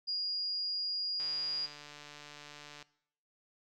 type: tone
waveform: sine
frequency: 4854 Hz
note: D#8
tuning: 44 cents flat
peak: -32 dBFS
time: 0.07-1.67 s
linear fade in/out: 20 ms
type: click train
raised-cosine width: 0.2 ms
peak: -32 dBFS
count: 240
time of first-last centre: 1.2-2.826 s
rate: 147 Hz
effects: noise-tail reverb RT60 0.7 s tail -20 dB re dry